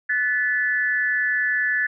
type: tone with amplitude modulation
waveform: sine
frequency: 1735 Hz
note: A6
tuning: 25 cents flat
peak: -15 dBFS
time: 0.09-1.87 s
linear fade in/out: 10 ms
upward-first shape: sine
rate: 240 Hz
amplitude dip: 85%
effects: none